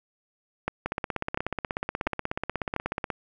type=two click trains; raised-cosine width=0.5 ms; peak=-13 / -11 dBFS; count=38 / 4; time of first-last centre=0.86-3.102 / 0.68-2.763 s; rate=16.5 / 1.44 Hz; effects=none